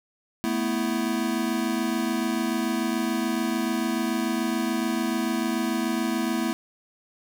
square chord, A suspended second, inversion none, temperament equal, 220 / 246.9 / 329.6 Hz, A3 / B3 / E4, 0 / 0 / 0 cents, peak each -29 dBFS, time 0.44-6.53 s, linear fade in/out 0 ms, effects none

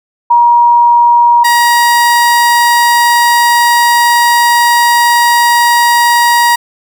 sine / 30% pulse tone pair in turn, 951 / 951 Hz, A#5 / A#5, +34 / +34 cents, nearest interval unison, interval 0 cents, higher neither, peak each -3 dBFS, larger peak neither, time 0.3-1.44 / 1.44-6.56 s, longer second, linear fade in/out 10 ms, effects none

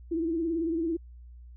sine tone with vibrato, 329.6 Hz, E4, in tune, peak -26 dBFS, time 0.11-0.97 s, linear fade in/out 10 ms, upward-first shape sine, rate 18 Hz, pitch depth 71 cents each way, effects added 60 Hz sine -45 dBFS peak until 1.56 s

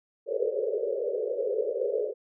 pink band-pass noise, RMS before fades -29 dBFS, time 0.26-2.14 s, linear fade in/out 50 ms, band 400 to 570 Hz, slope 96 dB/octave, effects none

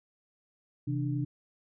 sine tone cluster, 132.3 / 162.7 / 295.5 Hz, C3 / E3 / D4, +20 / -22 / +11 cents, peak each -30 / -38 / -34 dBFS, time 0.87-1.25 s, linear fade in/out 10 ms, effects none

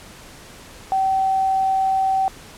sine tone, 768 Hz, G5, 36 cents flat, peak -16 dBFS, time 0.92-2.28 s, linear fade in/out 0 ms, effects pink hiss -42 dBFS RMS until 2.57 s + low-pass 11000 Hz 12 dB/octave

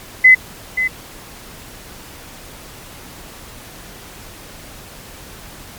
sine tone with echo, 2027 Hz, B6, 45 cents sharp, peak -3 dBFS, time 0.24-0.35 s, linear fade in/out 10 ms, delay 530 ms, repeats 1, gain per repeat -11 dB, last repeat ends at 0.88 s, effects pink hiss -37 dBFS RMS until 5.78 s + MP3 96 kbps

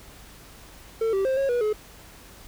triangle tone with pitch steps, 449.1 / 388.4 / 527 / 546 / 484.5 / 425.8 Hz, A4 / G4 / C5 / C#5 / B4 / G#4, +35 / -16 / +12 / -26 / -33 / +43 cents, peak -19 dBFS, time 1.01-1.73 s, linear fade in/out 5 ms, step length 120 ms, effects added 50 Hz sine -52 dBFS peak until 2.47 s + pink hiss -48 dBFS RMS until 2.47 s

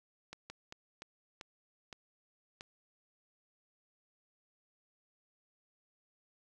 slowing click train, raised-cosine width 0.2 ms, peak -28 dBFS, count 7, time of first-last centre 0.33-2.609 s, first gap 170 ms, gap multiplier 1.32, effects none

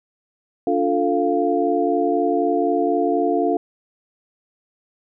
sine tone cluster, 288.9 / 352.9 / 443.8 / 696 Hz, D4 / F4 / A4 / F5, -28 / +18 / +15 / -6 cents, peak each -22 dBFS, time 0.67-3.57 s, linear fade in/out 2 ms, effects none

